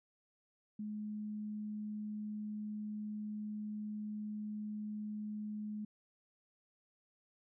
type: tone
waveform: sine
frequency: 211.3 Hz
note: G#3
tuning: 30 cents sharp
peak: -39 dBFS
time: 0.79-5.85 s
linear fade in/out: 5 ms
effects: none